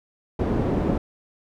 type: low-pass noise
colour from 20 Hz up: white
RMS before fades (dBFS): -23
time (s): 0.39-0.98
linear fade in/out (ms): 5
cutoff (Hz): 350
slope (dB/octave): 12
effects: none